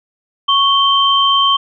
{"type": "tone pair together", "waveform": "sine", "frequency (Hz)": [1106, 3128], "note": ["C#6", "G7"], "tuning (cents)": [-4, -4], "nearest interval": "octave + tritone", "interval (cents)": 1800, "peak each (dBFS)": -12, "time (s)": [0.48, 1.57], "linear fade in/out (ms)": 10, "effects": []}